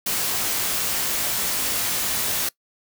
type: noise with comb filter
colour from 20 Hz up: white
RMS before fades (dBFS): -24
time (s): 0.06-2.49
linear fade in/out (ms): 5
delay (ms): 19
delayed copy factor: +0.55
effects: noise-tail reverb RT60 0.1 s tail -22 dB re dry